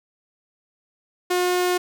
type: tone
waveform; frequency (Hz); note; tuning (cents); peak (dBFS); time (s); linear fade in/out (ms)
sawtooth; 359.7; F#4; -49; -15; 1.3-1.78; 10
effects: none